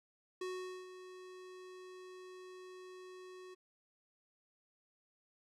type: tone with ADSR envelope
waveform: square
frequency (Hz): 368.8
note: F#4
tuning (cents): -6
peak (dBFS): -39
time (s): 0.41-3.55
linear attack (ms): 5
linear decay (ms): 450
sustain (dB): -12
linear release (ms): 16
effects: low-pass 8000 Hz 12 dB/octave + 13-bit